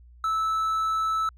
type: tone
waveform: triangle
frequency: 1310 Hz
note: E6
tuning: 11 cents flat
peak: -21 dBFS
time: 0.24-1.29 s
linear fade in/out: 2 ms
effects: added 60 Hz sine -48 dBFS peak until 1.37 s